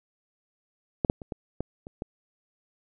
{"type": "clicks", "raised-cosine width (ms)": 2, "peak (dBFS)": [-10, -6, -26, -19, -16, -27, -19], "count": 7, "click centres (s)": [1.048, 1.099, 1.218, 1.322, 1.606, 1.869, 2.021], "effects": []}